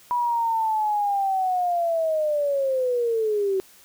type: linear sweep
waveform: sine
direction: down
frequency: 979 to 376.2 Hz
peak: -20 dBFS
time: 0.11-3.6 s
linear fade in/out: 0 ms
effects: white hiss -52 dBFS RMS until 3.84 s